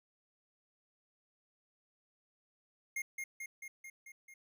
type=tone with echo; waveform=square; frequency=2132 Hz; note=C7; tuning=32 cents sharp; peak=-36 dBFS; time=2.96-3.02 s; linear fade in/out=5 ms; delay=220 ms; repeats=6; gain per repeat=-3 dB; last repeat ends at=4.34 s; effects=none